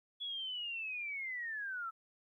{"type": "linear sweep", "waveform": "sine", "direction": "down", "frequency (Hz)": [3402, 1300], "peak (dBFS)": -38, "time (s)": [0.2, 1.91], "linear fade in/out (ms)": 20, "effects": ["13-bit"]}